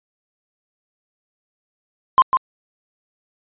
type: tone with echo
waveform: sine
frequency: 1046.5 Hz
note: C6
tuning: in tune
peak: -5 dBFS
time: 2.18-2.22 s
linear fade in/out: 0 ms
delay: 150 ms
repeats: 1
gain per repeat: -7 dB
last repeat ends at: 2.37 s
effects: tanh soft clip ceiling -5 dBFS + resampled to 8000 Hz